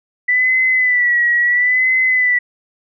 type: tone with vibrato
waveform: sine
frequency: 1975.5 Hz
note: B6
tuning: in tune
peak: -11 dBFS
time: 0.28-2.39 s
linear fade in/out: 10 ms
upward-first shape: sine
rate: 0.74 Hz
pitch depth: 57 cents each way
effects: none